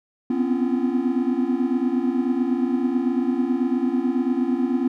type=tone cluster; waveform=triangle; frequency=247.3 / 256.3 / 274.7 / 340.7 Hz; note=B3 / C4 / C#4 / F4; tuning=+3 / -36 / -16 / -43 cents; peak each=-22 / -22 / -24 / -25 dBFS; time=0.3-4.88 s; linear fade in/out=5 ms; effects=none